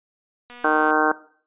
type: click train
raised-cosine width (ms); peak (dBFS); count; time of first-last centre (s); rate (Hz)
0.3; -27; 100; 0.5-0.907; 243
type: harmonic tone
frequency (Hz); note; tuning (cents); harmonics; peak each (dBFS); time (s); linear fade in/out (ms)
154.3; D#3; -14; 2 / 3 / 4 / 5 / 6 / 7 / 8 / 9 / 10; -25 / -24 / -27 / -23 / -28 / -25 / -29 / -26 / -22; 0.64-1.12; 5
effects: noise-tail reverb RT60 0.5 s tail -18 dB re dry + resampled to 8000 Hz